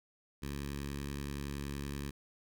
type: tone with notch filter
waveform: 10% pulse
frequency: 70.6 Hz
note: C#2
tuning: 32 cents sharp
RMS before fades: -40 dBFS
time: 0.42-2.11 s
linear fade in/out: 10 ms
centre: 670 Hz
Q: 0.63
effects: none